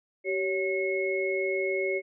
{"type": "tone cluster", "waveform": "sine", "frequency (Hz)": [384.8, 558, 2177], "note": ["G4", "C#5", "C#7"], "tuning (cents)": [-32, 11, -32], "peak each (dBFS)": [-28, -32, -31], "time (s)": [0.24, 2.02], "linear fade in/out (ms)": 50, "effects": []}